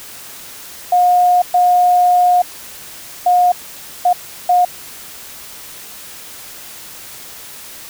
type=tone bursts at uneven times; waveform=sine; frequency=717 Hz; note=F5; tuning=45 cents sharp; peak=-8 dBFS; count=5; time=0.92-1.42 / 1.54-2.42 / 3.26-3.52 / 4.05-4.13 / 4.49-4.65 s; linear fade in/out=5 ms; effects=white hiss -34 dBFS RMS until 7.89 s